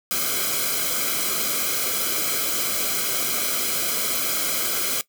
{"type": "noise with comb filter", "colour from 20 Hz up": "white", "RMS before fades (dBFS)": -24, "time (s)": [0.11, 5.01], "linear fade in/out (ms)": 0, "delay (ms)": 1.1, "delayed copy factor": -1, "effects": ["noise-tail reverb RT60 0.1 s tail -18 dB re dry"]}